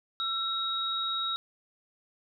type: tone pair together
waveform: sine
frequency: 1341 / 3798 Hz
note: E6 / A#7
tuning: +29 / +32 cents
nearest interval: octave + tritone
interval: 1803 cents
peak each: -33 / -30 dBFS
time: 0.2-1.36 s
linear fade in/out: 0 ms
effects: none